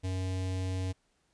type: tone with notch filter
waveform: square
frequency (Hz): 93.2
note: F#2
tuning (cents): +13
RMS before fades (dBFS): -33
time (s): 0.03-0.93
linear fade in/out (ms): 20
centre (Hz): 1300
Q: 1.2
effects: pink hiss -73 dBFS RMS until 1.33 s + resampled to 22050 Hz